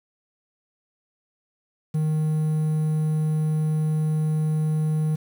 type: tone with quantisation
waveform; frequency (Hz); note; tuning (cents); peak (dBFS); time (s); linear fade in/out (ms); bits
triangle; 155.1; D#3; -5; -18; 1.94-5.16; 10; 8
effects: none